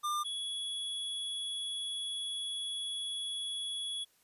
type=tone pair in turn; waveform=square; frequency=1198 / 3370 Hz; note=D6 / G#7; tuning=+34 / +25 cents; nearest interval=octave + tritone; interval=1791 cents; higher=second; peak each=-32 / -36 dBFS; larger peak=first; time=0.03-0.24 / 0.24-4.05 s; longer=second; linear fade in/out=20 ms; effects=white hiss -69 dBFS RMS until 4.23 s + resampled to 32000 Hz